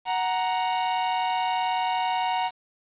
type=tone pair together; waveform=45% pulse; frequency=741.1 / 936 Hz; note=F#5 / A#5; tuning=+3 / +7 cents; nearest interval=major third; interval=404 cents; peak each=-26 dBFS; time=0.05-2.51 s; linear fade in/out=50 ms; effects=resampled to 8000 Hz + 8-bit